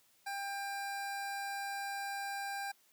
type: tone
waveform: 25% pulse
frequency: 796 Hz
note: G5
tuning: 26 cents sharp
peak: -34 dBFS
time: 0.26-2.72 s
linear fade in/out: 10 ms
effects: white hiss -69 dBFS RMS until 2.92 s + high-pass 100 Hz 12 dB/octave